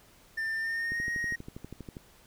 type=tone with pitch glide; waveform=triangle; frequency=1791 to 1876.8 Hz; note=A6 to A#6; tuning=+30 to +11 cents; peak=-28 dBFS; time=0.37-1.36 s; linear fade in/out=10 ms; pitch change=+81 cents; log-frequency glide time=0.56-1.05 s
type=click train; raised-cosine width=3 ms; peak=-28 dBFS; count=14; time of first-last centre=0.92-1.968 s; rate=12.4 Hz
effects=pink hiss -59 dBFS RMS until 2.26 s